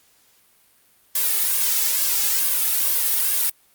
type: noise with flanger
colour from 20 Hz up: blue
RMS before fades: -20 dBFS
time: 1.15-3.5 s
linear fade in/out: 5 ms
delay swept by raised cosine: 1.8 to 2.34 ms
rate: 2.3 Hz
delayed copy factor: +0.65
effects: white hiss -58 dBFS RMS until 3.74 s + Opus 48 kbps